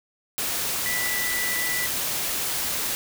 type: tone in noise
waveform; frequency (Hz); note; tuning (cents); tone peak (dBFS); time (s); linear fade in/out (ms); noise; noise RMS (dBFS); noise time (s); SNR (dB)
sine; 1975.5; B6; 0; -27; 0.86-1.86; 0; white; -27; 0.38-2.95; -3
effects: none